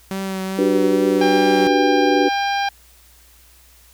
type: tone with vibrato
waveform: sawtooth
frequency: 191.3 Hz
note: G3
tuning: 42 cents flat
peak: -19 dBFS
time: 0.11-1.67 s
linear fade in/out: 0 ms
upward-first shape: triangle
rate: 2.4 Hz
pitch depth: 23 cents each way
type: chord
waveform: sine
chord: G major seventh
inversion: second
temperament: equal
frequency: 293.7 / 370 / 392 / 493.9 Hz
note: D4 / F#4 / G4 / B4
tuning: 0 / 0 / 0 / 0 cents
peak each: -18 / -20 / -22 / -20 dBFS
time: 0.58-2.29 s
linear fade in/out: 10 ms
type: harmonic tone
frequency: 799 Hz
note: G5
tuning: 33 cents sharp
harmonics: 1 / 2 / 3 / 4 / 5 / 6 / 7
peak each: -19 / -25 / -29 / -31 / -33 / -35 / -36 dBFS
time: 1.21-2.69 s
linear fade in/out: 5 ms
effects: added 60 Hz sine -51 dBFS peak until 3.93 s + white hiss -51 dBFS RMS until 3.93 s